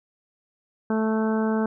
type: harmonic tone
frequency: 219.5 Hz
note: A3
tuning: 4 cents flat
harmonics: 1 / 2 / 3 / 4 / 5 / 6 / 7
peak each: -22 / -27 / -33 / -33 / -38 / -38 / -37 dBFS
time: 0.9-1.66 s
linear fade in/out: 2 ms
effects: none